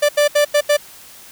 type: tone bursts at uneven times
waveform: 45% pulse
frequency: 587.3 Hz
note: D5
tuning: in tune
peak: -11 dBFS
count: 5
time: 0.02-0.09 / 0.17-0.28 / 0.35-0.45 / 0.54-0.61 / 0.69-0.77 s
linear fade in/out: 10 ms
effects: white hiss -41 dBFS RMS until 1.31 s